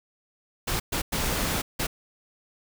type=noise bursts at uneven times; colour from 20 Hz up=pink; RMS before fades=-27 dBFS; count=4; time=0.67-0.8 / 0.92-1.02 / 1.12-1.62 / 1.79-1.87 s; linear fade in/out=10 ms; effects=none

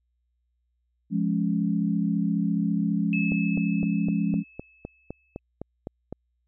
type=chord; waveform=sine; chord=Db major; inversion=first; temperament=just; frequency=173.24 / 207.9 / 277.2 Hz; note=F3 / Ab3 / Db4; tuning=-14 / +2 / 0 cents; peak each=-26 / -25 / -29 dBFS; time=1.1-4.44 s; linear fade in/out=50 ms
type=tone with exponential decay; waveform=sine; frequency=2600 Hz; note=E7; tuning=24 cents flat; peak=-27 dBFS; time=3.13-5.39 s; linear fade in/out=1 ms; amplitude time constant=490 ms
type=click train; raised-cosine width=2 ms; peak=-20 dBFS; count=12; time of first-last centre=3.32-6.126 s; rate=3.92 Hz
effects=added 60 Hz sine -70 dBFS peak until 6.47 s

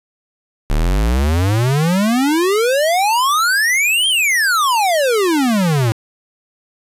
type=exponential two-way sweep; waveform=square; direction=up then down; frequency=34.9 to 3239 to 107.7 Hz; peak=-13 dBFS; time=0.7-5.92 s; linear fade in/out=0 ms; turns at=4.08 s; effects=resampled to 32000 Hz + 7-bit

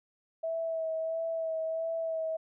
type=tone with vibrato; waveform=sine; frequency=650 Hz; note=E5; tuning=24 cents flat; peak=-30 dBFS; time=0.43-2.37 s; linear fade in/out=10 ms; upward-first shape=sine; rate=1.5 Hz; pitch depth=21 cents each way; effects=none

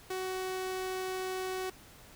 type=tone; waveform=sawtooth; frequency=373.9 Hz; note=F#4; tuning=18 cents sharp; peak=-30 dBFS; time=0.1-1.7 s; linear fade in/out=5 ms; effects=pink hiss -55 dBFS RMS until 2.15 s

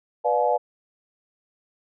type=chord; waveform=sine; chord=B diminished seventh; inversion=none; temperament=just; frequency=493.9 / 592.7 / 711.2 / 853.4 Hz; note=B4 / D5 / F5 / Ab5; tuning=0 / +16 / +31 / +47 cents; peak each=-24 dBFS; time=0.24-0.58 s; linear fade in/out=20 ms; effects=none

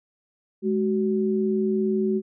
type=tone pair together; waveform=sine; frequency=210.6 / 376 Hz; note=G#3 / F#4; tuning=+24 / +28 cents; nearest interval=minor seventh; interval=1004 cents; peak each=-23 dBFS; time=0.62-2.22 s; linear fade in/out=50 ms; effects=none

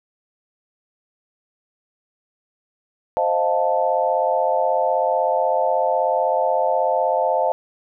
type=chord; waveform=sine; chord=F dominant seventh; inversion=second; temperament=equal; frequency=523.3 / 622.3 / 698.5 / 880 Hz; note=C5 / Eb5 / F5 / A5; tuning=0 / 0 / 0 / 0 cents; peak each=-22 dBFS; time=3.17-7.52 s; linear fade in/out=0 ms; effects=none

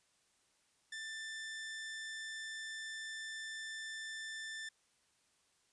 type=tone; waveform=sawtooth; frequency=1774 Hz; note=A6; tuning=14 cents sharp; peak=-39 dBFS; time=0.92-4.69 s; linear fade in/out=5 ms; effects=white hiss -74 dBFS RMS until 5.72 s + resampled to 22050 Hz

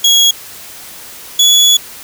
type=tone pair in turn; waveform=30% pulse; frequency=3322 / 3398 Hz; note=G#7 / G#7; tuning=0 / +39 cents; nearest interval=unison; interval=39 cents; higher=second; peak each=-3 dBFS; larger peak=neither; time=0.04-0.31 / 1.39-1.77 s; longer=second; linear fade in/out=5 ms; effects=white hiss -32 dBFS RMS until 2.03 s

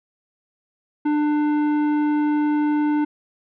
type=tone with tanh clipping; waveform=sine; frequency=298.1 Hz; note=D4; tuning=26 cents sharp; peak=-19 dBFS; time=1.05-3.05 s; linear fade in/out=10 ms; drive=12 dB; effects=none

